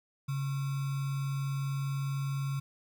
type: tone with sample-and-hold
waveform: sine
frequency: 137.8 Hz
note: C#3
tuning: 10 cents flat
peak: -30 dBFS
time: 0.28-2.6 s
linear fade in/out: 10 ms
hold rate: 1225 Hz
effects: none